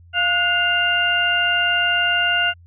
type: harmonic tone with a mistuned harmonic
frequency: 698.5 Hz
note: F5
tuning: in tune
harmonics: 1 / 2 / 3 / 4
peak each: -25 / -19 / -29 / -19 dBFS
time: 0.13-2.54 s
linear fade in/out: 50 ms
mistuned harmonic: 2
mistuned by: +68 cents
effects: added 86 Hz sine -44 dBFS peak until 2.66 s